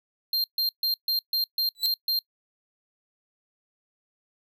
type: tone bursts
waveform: square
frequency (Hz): 4186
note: C8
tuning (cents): 0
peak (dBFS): -23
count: 8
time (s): 0.33-2.19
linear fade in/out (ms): 2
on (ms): 110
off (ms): 140
type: tone with exponential growth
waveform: 40% pulse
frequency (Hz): 3970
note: B7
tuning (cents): +8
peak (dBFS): -21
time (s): 1.75-1.86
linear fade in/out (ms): 0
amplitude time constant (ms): 23
effects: noise-tail reverb RT60 0.1 s tail -23 dB re dry